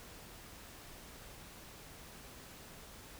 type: silence
effects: pink hiss -53 dBFS RMS until 3.19 s